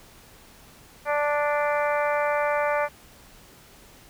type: harmonic tone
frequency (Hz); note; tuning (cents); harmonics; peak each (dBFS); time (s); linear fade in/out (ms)
293.5; D4; -1; 2 / 3 / 4 / 5 / 6 / 7 / 8; -24 / -28 / -30 / -32 / -34 / -35 / -36; 1.05-2.89; 50
effects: pink hiss -51 dBFS RMS until 4.09 s